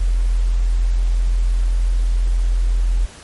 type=tone; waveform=sine; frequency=42.91 Hz; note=F1; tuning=30 cents flat; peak=-13 dBFS; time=0-3.06 s; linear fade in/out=10 ms; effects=pink hiss -40 dBFS RMS until 3.23 s + MP3 48 kbps